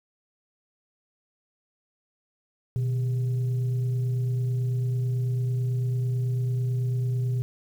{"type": "tone with frequency modulation", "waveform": "sine", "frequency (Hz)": 123.47, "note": "B2", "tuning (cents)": 0, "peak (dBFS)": -23, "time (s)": [2.76, 7.42], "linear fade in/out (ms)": 0, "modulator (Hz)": 276, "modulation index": 0.24, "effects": ["9-bit"]}